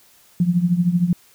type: tone with tremolo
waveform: sine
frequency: 175.5 Hz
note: F3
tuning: 9 cents sharp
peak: -11 dBFS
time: 0.4-1.13 s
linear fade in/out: 2 ms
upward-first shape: triangle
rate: 13 Hz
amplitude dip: 85%
effects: white hiss -53 dBFS RMS until 1.34 s